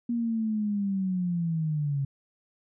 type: linear sweep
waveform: sine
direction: down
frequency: 238.9 to 136.3 Hz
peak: -25 dBFS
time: 0.09-2.05 s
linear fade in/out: 5 ms
effects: none